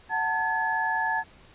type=tone cluster; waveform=sine; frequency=741 / 891 / 1706 Hz; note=F#5 / A5 / G#6; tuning=+2 / +22 / +46 cents; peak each=-32 / -27 / -27 dBFS; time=0.09-1.24 s; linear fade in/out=50 ms; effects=pink hiss -54 dBFS RMS until 1.54 s + resampled to 8000 Hz